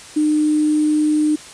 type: tone with sample-and-hold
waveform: sine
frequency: 303.5 Hz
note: D#4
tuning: 43 cents flat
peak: -13 dBFS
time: 0.16-1.36 s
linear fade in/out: 10 ms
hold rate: 8820 Hz
effects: white hiss -38 dBFS RMS until 1.53 s + resampled to 22050 Hz